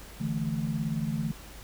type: chord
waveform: sine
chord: D suspended second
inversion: none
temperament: equal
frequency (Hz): 146.83 / 164.81 / 220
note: D3 / E3 / A3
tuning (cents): 0 / 0 / 0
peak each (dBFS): -32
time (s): 0.2-1.32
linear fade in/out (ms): 10
effects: added 50 Hz sine -47 dBFS peak until 1.63 s + pink hiss -48 dBFS RMS until 1.63 s